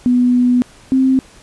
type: tone pair in turn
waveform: sine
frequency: 247 / 262.9 Hz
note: B3 / C4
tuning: 0 / +8 cents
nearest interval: minor second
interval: 108 cents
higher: second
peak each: -9 dBFS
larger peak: neither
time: 0.06-0.62 / 0.92-1.19 s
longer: first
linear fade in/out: 0 ms
effects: pink hiss -44 dBFS RMS until 1.42 s + resampled to 24000 Hz